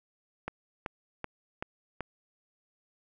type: click train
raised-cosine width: 0.5 ms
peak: -19 dBFS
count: 5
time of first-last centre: 0.48-2.007 s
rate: 2.62 Hz
effects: none

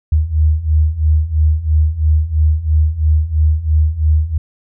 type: beating tone pair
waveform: sine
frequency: 75.7 / 78.7 Hz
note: D#2 / D#2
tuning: -47 / +20 cents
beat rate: 3 Hz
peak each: -15 / -12 dBFS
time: 0.12-4.38 s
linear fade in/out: 5 ms
effects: none

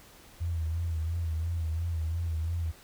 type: tone with vibrato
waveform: sine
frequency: 82.41 Hz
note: E2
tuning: in tune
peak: -28 dBFS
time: 0.4-2.72 s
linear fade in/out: 20 ms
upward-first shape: sine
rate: 2.9 Hz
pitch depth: 64 cents each way
effects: pink hiss -54 dBFS RMS until 2.83 s

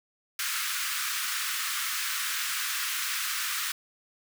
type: high-pass noise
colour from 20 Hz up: pink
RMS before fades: -31 dBFS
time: 0.39-3.72 s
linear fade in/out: 2 ms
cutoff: 1200 Hz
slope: 48 dB/octave
effects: none

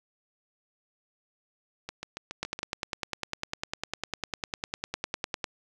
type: two click trains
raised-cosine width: 0.2 ms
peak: -19 / -13 dBFS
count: 6 / 31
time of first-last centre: 1.89-2.59 / 2.43-5.442 s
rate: 7.14 / 9.96 Hz
effects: none

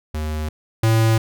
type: tone pair in turn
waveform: square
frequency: 77 / 112.09 Hz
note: D#2 / A2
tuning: -17 / +33 cents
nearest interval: perfect fifth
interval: 650 cents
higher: second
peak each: -23 / -14 dBFS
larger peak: second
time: 0.14-0.49 / 0.83-1.18 s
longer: neither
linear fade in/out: 5 ms
effects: none

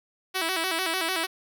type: tone with vibrato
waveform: 5% pulse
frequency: 351.1 Hz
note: F4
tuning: 9 cents sharp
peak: -14 dBFS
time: 0.34-1.27 s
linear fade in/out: 20 ms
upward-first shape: square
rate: 6.7 Hz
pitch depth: 120 cents each way
effects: none

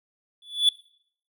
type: tone with exponential growth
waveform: triangle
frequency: 3446 Hz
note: A7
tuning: 37 cents flat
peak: -11 dBFS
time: 0.42-0.69 s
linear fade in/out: 2 ms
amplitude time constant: 58 ms
effects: noise-tail reverb RT60 0.6 s tail -20 dB re dry

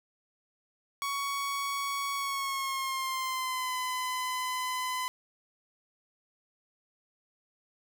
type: tone with pitch glide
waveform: sawtooth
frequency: 1118 to 1013.4 Hz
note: C#6 to B5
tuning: +14 to +44 cents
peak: -27 dBFS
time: 1.02-5.08 s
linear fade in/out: 0 ms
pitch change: -170 cents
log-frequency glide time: 2.15-3.74 s
effects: none

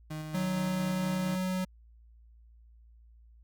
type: tone with tremolo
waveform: 35% pulse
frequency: 154.9 Hz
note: D#3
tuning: 7 cents flat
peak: -34 dBFS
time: 0.1-1.36 s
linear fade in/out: 10 ms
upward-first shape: square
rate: 4.3 Hz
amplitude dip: 25%
type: tone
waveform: square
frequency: 185.4 Hz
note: F#3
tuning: 4 cents sharp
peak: -30 dBFS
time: 0.34-1.65 s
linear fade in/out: 10 ms
effects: added 57 Hz sine -54 dBFS peak until 3.43 s

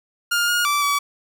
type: tone with pitch steps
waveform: sawtooth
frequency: 1411 / 1430 / 1163 / 1143 Hz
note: F6 / F6 / D6 / D6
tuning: +17 / +41 / -17 / -47 cents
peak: -14 dBFS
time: 0.31-0.99 s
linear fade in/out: 10 ms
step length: 170 ms
effects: none

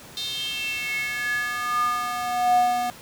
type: tone with high-pass filter sweep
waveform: square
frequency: 243.1 Hz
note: B3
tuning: 27 cents flat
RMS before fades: -25 dBFS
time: 0.17-2.9 s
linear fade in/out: 0 ms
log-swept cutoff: 3800 to 570 Hz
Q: 7.6
effects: pink hiss -44 dBFS RMS until 3.01 s + high-pass 80 Hz 12 dB/octave

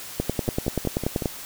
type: two click trains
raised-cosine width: 2 ms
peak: -9 / -14 dBFS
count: 12 / 5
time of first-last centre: 0.2-1.258 / 0.48-1.222 s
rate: 10.4 / 5.39 Hz
effects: white hiss -38 dBFS RMS until 1.45 s

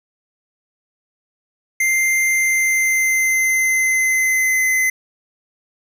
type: tone with pitch glide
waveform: square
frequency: 2093 to 2045 Hz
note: C7 to C7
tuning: 0 to -40 cents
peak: -15 dBFS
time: 1.8-4.9 s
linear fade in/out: 5 ms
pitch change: -40 cents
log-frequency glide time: 2.23-4.65 s
effects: none

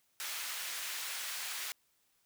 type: high-pass noise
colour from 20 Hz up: pink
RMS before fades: -40 dBFS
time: 0.2-1.72 s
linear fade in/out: 0 ms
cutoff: 1600 Hz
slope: 12 dB/octave
effects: white hiss -74 dBFS RMS until 2.25 s

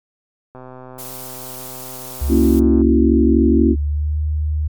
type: click train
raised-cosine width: 1 ms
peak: -23 dBFS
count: 291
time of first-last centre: 0.55-2.816 s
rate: 128 Hz
type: noise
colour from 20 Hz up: blue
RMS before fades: -33 dBFS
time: 0.98-2.6 s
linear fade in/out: 10 ms
type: tone with pitch glide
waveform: sine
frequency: 69.3 to 76.01 Hz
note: C#2 to D#2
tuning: 0 to -40 cents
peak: -16 dBFS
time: 2.21-4.68 s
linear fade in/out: 10 ms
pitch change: +160 cents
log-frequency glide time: 3.32-4.18 s
type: chord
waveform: sine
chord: F# dominant seventh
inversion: first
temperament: equal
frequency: 233.1 / 277.2 / 329.6 / 370 Hz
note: A#3 / C#4 / E4 / F#4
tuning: 0 / 0 / 0 / 0 cents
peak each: -15 / -16 / -16 / -20 dBFS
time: 2.28-3.76 s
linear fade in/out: 50 ms
effects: MP3 96 kbps

